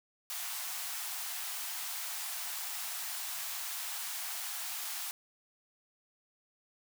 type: high-pass noise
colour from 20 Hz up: white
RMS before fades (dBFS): -39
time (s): 0.3-5.11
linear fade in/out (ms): 0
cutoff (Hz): 660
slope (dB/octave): 96
effects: none